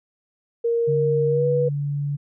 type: tone with pitch glide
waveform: sine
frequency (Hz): 466.2 to 488.2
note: A#4 to B4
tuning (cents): 0 to -20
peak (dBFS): -18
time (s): 0.64-1.69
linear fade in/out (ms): 10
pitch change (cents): +80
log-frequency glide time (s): 1.27-1.46
type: tone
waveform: sine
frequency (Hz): 143.6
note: D3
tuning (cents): -39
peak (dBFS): -22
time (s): 0.87-2.17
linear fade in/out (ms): 20
effects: none